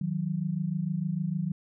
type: tone pair together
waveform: sine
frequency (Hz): 157.38 / 184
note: D#3 / F#3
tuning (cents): +20 / -9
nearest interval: minor third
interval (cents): 271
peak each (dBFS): -30 / -30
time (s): 0.01-1.52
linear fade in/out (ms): 5
effects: none